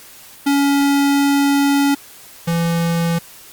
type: tone pair in turn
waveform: square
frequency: 281.3 / 168.23 Hz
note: C#4 / E3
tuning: +26 / +36 cents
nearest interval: major sixth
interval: 890 cents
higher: first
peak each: -13 / -16 dBFS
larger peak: first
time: 0.46-1.95 / 2.47-3.19 s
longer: first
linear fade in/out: 10 ms
effects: white hiss -41 dBFS RMS until 3.52 s + Opus 48 kbps